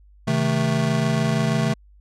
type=chord; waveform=square; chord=A diminished; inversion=first; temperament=just; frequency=132 / 158.4 / 220 Hz; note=C3 / Eb3 / A3; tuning=+16 / +31 / 0 cents; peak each=-24 dBFS; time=0.27-1.74 s; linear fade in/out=10 ms; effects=added 50 Hz sine -48 dBFS peak until 2 s + low-pass 8000 Hz 12 dB/octave